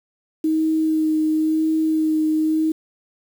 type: tone with vibrato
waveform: sine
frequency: 314.2 Hz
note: D#4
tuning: 17 cents sharp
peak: -16 dBFS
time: 0.44-2.72 s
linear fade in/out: 5 ms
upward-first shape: sine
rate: 0.96 Hz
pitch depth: 15 cents each way
effects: 7-bit